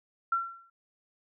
sine tone with exponential decay, 1360 Hz, F6, 46 cents flat, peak -22 dBFS, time 0.32-0.7 s, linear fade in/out 5 ms, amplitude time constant 82 ms, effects none

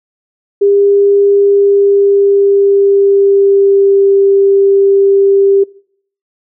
sine tone with pitch glide, 401.6 to 394.7 Hz, G4 to G4, +42 to +12 cents, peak -5 dBFS, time 0.61-5.64 s, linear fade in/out 10 ms, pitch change -30 cents, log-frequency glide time 1.29-4.12 s, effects noise-tail reverb RT60 0.6 s tail -23 dB re dry

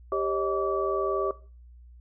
sine tone cluster, 393.5 / 546 / 627 / 1151 Hz, G4 / C#5 / D#5 / D6, +7 / -26 / +13 / -35 cents, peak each -28 / -31 / -32 / -29 dBFS, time 0.12-1.31 s, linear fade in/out 2 ms, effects noise-tail reverb RT60 0.4 s tail -20 dB re dry + added 60 Hz sine -47 dBFS peak until 2 s

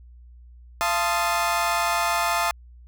30% pulse chord, F dominant seventh, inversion none, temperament equal with one note detuned, 684.9 / 880 / 1046.5 / 1244.5 Hz, F5 / A5 / C6 / Eb6, -34 / 0 / 0 / 0 cents, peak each -23 / -24 / -26 / -24 dBFS, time 0.81-2.51 s, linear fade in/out 0 ms, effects added 60 Hz sine -44 dBFS peak until 2.87 s

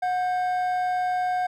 triangle tone pair together, 729.8 / 1577 Hz, F#5 / G6, -24 / +10 cents, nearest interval octave + minor second, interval 1334 cents, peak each -20 / -32 dBFS, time 0.02-1.47 s, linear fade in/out 10 ms, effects tanh soft clip ceiling -15 dBFS

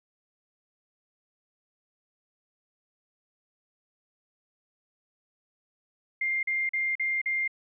sine tone bursts, 2108 Hz, C7, 12 cents sharp, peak -25 dBFS, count 5, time 6.21-7.478 s, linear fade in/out 5 ms, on 220 ms, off 42 ms, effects none

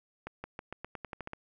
accelerating click train, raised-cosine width 0.5 ms, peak -24 dBFS, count 11, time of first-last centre 0.27-1.334 s, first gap 170 ms, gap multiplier 0.89, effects none

